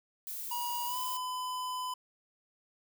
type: noise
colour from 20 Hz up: violet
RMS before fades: -40 dBFS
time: 0.27-1.17 s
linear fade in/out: 0 ms
type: tone with pitch glide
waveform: square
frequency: 960 to 1007.7 Hz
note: B5 to B5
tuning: -49 to +35 cents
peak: -35 dBFS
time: 0.51-1.94 s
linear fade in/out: 5 ms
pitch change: +84 cents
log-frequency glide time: 0.85-0.98 s
effects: none